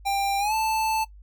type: tone with pitch glide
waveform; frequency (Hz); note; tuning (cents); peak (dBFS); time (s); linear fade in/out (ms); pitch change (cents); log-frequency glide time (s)
square; 793 to 879.9; G5 to A5; +20 to 0; -23; 0.05-1.05; 20; +180; 0.39-0.54
effects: noise-tail reverb RT60 0.1 s tail -19 dB re dry + added 50 Hz sine -44 dBFS peak until 1.22 s